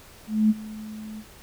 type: tone with ADSR envelope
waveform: sine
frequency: 215.7 Hz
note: A3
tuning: 34 cents flat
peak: -14 dBFS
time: 0.27-1.24 s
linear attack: 230 ms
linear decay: 32 ms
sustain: -20 dB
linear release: 45 ms
effects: pink hiss -49 dBFS RMS until 1.42 s